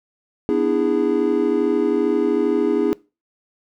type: chord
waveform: triangle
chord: E dominant seventh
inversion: second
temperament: just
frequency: 247.2 / 296.7 / 329.6 / 412 Hz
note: B3 / D4 / E4 / G#4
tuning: +2 / +18 / 0 / -14 cents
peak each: -22 / -20 / -20 / -18 dBFS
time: 0.49-2.93 s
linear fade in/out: 0 ms
effects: noise-tail reverb RT60 0.3 s tail -23 dB re dry